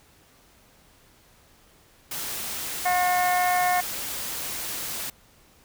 white noise, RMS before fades -32 dBFS, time 2.11-5.1 s, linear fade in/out 5 ms
harmonic tone, 360.8 Hz, F#4, 44 cents flat, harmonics 2 / 3 / 4 / 5 / 6, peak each -21 / -31 / -35 / -30 / -32 dBFS, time 2.85-3.81 s, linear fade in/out 10 ms
effects pink hiss -57 dBFS RMS until 5.64 s

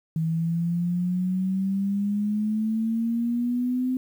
sine exponential sweep, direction up, 160 to 257.8 Hz, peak -22 dBFS, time 0.16-3.97 s, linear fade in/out 2 ms, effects 9-bit

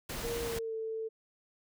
pink noise, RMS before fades -39 dBFS, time 0.09-0.59 s, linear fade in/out 5 ms
sine tone with pitch glide, 468.3 to 444.3 Hz, A#4 to A4, +8 to +17 cents, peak -34 dBFS, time 0.23-1.09 s, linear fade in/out 20 ms, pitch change -91 cents, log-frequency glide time 0.43-0.74 s
effects none

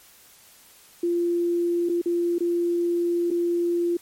sine tone with dropouts, 345.2 Hz, F4, 20 cents flat, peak -20 dBFS, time 1.03-3.97 s, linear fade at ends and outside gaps 5 ms, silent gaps 1.89-1.895 / 2.016-2.058 / 2.384-2.405 / 3.305-3.311 s, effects white hiss -52 dBFS RMS until 4.01 s + MP3 64 kbps

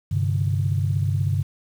sine chord, G suspended fourth, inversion none, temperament just, 98 / 130.67 / 147 Hz, G2 / C3 / D3, 0 / -2 / +2 cents, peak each -21 / -25 / -25 dBFS, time 0.11-1.43 s, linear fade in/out 10 ms, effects tanh soft clip ceiling -10 dBFS + 8-bit

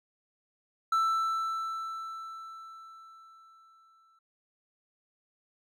triangle tone with exponential decay, 1327 Hz, E6, 11 cents sharp, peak -21 dBFS, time 0.92-4.19 s, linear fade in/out 5 ms, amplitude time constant 710 ms, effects none

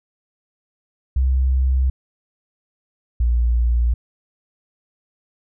sine tone pair in turn, 65.1 / 59.13 Hz, C2 / A#1, -8 / +25 cents, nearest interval major second, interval 167 cents, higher first, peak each -14 dBFS, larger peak neither, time 1.16-1.9 / 3.2-3.94 s, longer neither, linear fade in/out 5 ms, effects none

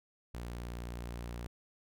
sawtooth tone, 59.3 Hz, A#1, 30 cents sharp, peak -36 dBFS, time 0.34-1.47 s, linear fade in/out 5 ms, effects none

